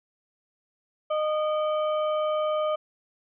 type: harmonic tone with a mistuned harmonic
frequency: 614 Hz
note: D#5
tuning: 23 cents flat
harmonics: 1 / 2 / 4 / 5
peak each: -24 / -30 / -46 / -42 dBFS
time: 1.1-2.76 s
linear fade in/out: 10 ms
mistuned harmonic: 4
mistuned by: -110 cents
effects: none